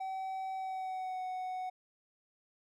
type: tone with pitch glide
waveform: triangle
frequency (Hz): 763 to 741.3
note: G5 to F#5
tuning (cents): -47 to +3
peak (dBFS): -34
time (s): 0-1.7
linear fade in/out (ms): 10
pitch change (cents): -50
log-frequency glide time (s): 0.55-1.23
effects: none